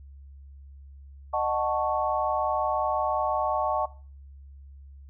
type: chord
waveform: sine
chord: D# half-diminished seventh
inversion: none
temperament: equal with one note detuned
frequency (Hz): 614.4 / 740 / 880 / 1108.7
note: D#5 / F#5 / A5 / C#6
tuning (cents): -22 / 0 / 0 / 0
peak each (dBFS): -29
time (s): 1.33-3.86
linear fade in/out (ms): 10
effects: noise-tail reverb RT60 0.4 s tail -19 dB re dry + added 69 Hz sine -44 dBFS peak until 5.09 s